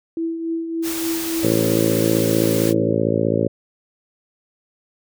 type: tone with tremolo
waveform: sine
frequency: 329.6 Hz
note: E4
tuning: in tune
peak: -19 dBFS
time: 0.17-2.92 s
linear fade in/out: 2 ms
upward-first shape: triangle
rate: 3.5 Hz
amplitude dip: 55%
type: noise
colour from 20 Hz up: white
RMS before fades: -28 dBFS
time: 0.82-2.74 s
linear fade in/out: 50 ms
type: harmonic tone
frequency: 55.5 Hz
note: A1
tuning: 16 cents sharp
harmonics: 2 / 3 / 4 / 5 / 6 / 7 / 8 / 9 / 10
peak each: -25 / -25 / -25 / -25 / -25 / -25 / -25 / -25 / -25 dBFS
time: 1.43-3.48 s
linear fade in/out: 5 ms
effects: none